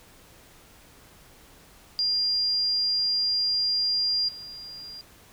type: tone with level steps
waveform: sine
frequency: 4800 Hz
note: D8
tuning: 37 cents sharp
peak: -22 / -38 dBFS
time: 1.99-5.01 s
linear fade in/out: 0 ms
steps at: 4.28 s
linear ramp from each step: 10 ms
effects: pink hiss -53 dBFS RMS until 5.32 s